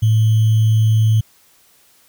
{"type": "tone with sample-and-hold", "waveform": "sine", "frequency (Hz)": 110, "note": "A2", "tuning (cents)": 0, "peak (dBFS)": -10, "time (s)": [0.02, 1.21], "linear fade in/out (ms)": 10, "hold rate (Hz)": 3150, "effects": ["white hiss -53 dBFS RMS until 2.08 s"]}